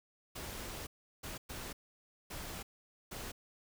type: noise bursts at uneven times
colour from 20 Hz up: pink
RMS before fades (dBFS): -44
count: 5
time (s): 0.35-0.87 / 1.23-1.38 / 1.49-1.73 / 2.3-2.63 / 3.11-3.32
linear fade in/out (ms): 10
effects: none